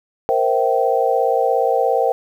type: chord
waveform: sine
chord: C dominant seventh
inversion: third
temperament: equal with one note detuned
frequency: 466.2 / 523.3 / 659.3 / 773.2 Hz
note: Bb4 / C5 / E5 / G5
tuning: 0 / 0 / 0 / -24 cents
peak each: -19 / -19 / -22 / -19 dBFS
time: 0.29-2.12 s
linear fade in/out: 0 ms
effects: 8-bit